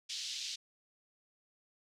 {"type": "band-pass noise", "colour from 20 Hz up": "pink", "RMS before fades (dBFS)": -41, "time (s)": [0.09, 0.56], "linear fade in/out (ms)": 10, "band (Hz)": [3300, 5900], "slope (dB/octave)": 24, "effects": []}